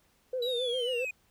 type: tone with vibrato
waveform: sine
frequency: 493.9 Hz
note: B4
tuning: in tune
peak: -29 dBFS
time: 0.33-1.05 s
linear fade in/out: 5 ms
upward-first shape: sine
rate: 7.4 Hz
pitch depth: 82 cents each way
type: linear sweep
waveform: triangle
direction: down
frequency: 3951 to 2450 Hz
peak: -31 dBFS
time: 0.42-1.11 s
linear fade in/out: 5 ms
effects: tanh soft clip ceiling -21 dBFS + pink hiss -68 dBFS RMS until 1.3 s